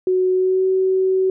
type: tone with pitch glide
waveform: sine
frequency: 370 to 377.3 Hz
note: F#4 to F#4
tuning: 0 to +34 cents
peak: -14 dBFS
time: 0.07-1.3 s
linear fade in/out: 2 ms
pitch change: +34 cents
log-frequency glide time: 0.32-0.66 s
effects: none